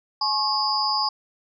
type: tone cluster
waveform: sine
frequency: 848 / 1086 / 4752 / 5050 Hz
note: G#5 / C#6 / D8 / D#8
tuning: +36 / -36 / +20 / +25 cents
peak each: -26 dBFS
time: 0.21-1.09 s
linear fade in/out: 5 ms
effects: none